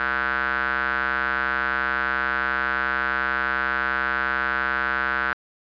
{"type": "tone with band-pass filter", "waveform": "square", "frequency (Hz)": 65.7, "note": "C2", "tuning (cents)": 8, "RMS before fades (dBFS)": -24, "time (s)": [0, 5.33], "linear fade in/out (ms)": 0, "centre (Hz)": 1500, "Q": 6.4, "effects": ["resampled to 11025 Hz"]}